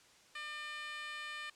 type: tone with high-pass filter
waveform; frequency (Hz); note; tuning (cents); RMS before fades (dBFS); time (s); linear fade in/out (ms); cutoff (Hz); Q
10% pulse; 600; D5; +37; -44; 0.35-1.5; 5; 1500; 1.9
effects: white hiss -63 dBFS RMS until 1.55 s + low-pass 7000 Hz 12 dB/octave